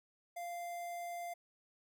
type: tone with notch filter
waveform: square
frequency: 695 Hz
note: F5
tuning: 9 cents flat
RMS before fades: -43 dBFS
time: 0.36-1.34 s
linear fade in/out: 10 ms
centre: 4000 Hz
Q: 1
effects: none